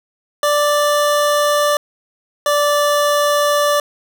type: tone pair in turn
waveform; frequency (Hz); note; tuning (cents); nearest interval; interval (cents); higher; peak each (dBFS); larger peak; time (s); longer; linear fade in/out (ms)
25% pulse; 587.3 / 584.3; D5 / D5; 0 / -9; unison; 9; first; -9; neither; 0.43-1.77 / 2.46-3.8; neither; 2
effects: none